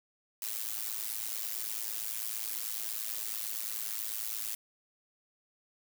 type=noise with amplitude modulation; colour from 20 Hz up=blue; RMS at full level=-33 dBFS; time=0.42-4.55 s; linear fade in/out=2 ms; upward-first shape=sine; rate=109 Hz; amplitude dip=90%; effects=none